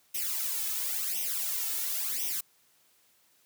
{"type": "noise with flanger", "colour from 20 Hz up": "blue", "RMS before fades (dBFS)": -32, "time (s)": [0.14, 2.41], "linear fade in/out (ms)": 10, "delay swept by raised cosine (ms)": [0.34, 2.34], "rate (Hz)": 0.95, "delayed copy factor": 0.95, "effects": ["white hiss -66 dBFS RMS until 3.45 s", "high-pass 80 Hz 12 dB/octave"]}